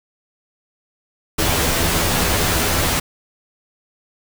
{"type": "noise with comb filter", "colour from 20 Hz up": "pink", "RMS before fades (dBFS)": -18, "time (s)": [1.38, 3], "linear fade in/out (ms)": 10, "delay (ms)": 12, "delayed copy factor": 0.65, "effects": []}